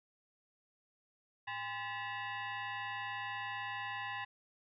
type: tone with frequency modulation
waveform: sine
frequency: 108.2 Hz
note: A2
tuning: 29 cents flat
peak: -38 dBFS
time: 1.47-4.25 s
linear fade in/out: 10 ms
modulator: 918 Hz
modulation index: 2.6
effects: none